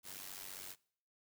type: noise with amplitude modulation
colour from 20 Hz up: white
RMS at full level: -45 dBFS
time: 0.03-0.76 s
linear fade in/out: 50 ms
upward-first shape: sine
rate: 95.1 Hz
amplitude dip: 80%
effects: noise-tail reverb RT60 0.6 s tail -24 dB re dry